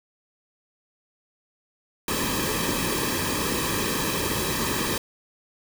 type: noise with comb filter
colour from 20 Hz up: pink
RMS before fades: -26 dBFS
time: 2.08-4.98 s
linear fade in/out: 2 ms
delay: 1.4 ms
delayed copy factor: -0.75
effects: none